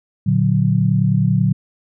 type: chord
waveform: sine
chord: Bb augmented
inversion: none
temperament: equal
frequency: 116.54 / 146.83 / 185 Hz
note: Bb2 / D3 / F#3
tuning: 0 / 0 / 0 cents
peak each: -17 dBFS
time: 0.26-1.53 s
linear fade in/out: 10 ms
effects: none